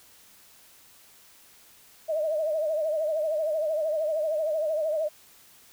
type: tone with vibrato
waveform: sine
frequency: 622.3 Hz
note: D#5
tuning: in tune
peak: -24 dBFS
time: 2.08-5.09 s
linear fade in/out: 20 ms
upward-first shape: triangle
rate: 13 Hz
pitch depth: 100 cents each way
effects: white hiss -55 dBFS RMS until 5.72 s